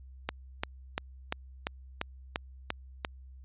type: click train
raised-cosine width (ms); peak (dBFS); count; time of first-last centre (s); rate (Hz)
0.3; -14; 9; 0.29-3.049; 2.9
effects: added 65 Hz sine -47 dBFS peak until 3.44 s + resampled to 8000 Hz